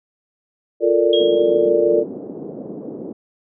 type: chord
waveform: sine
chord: Bb major seventh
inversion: second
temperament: equal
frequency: 349.2 / 440 / 466.2 / 587.3 Hz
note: F4 / A4 / Bb4 / D5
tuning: 0 / 0 / 0 / 0 cents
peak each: -18 dBFS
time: 0.8-2.05 s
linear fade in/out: 50 ms
type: tone with exponential decay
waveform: sine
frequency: 3272 Hz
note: G#7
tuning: 26 cents flat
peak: -18 dBFS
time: 1.13-1.69 s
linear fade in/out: 2 ms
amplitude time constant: 120 ms
type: band-pass noise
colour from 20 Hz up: pink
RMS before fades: -31 dBFS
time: 1.19-3.13 s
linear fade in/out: 5 ms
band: 210 to 480 Hz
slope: 24 dB/octave
effects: none